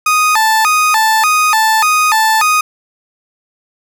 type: tone with vibrato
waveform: 30% pulse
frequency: 1046.5 Hz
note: C6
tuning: in tune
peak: -6 dBFS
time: 0.06-2.61 s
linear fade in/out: 5 ms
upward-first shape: square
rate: 1.7 Hz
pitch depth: 300 cents each way
effects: none